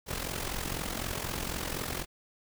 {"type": "noise with amplitude modulation", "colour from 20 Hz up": "pink", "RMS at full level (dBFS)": -32, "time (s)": [0.06, 2.06], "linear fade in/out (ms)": 50, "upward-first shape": "sine", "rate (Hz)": 44, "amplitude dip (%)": 70, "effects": []}